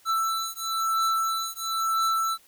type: beating tone pair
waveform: square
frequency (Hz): 1327 / 1328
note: E6 / E6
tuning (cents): +11 / +12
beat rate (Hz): 1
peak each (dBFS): -28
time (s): 0.05-2.38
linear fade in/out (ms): 50
effects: white hiss -58 dBFS RMS until 2.47 s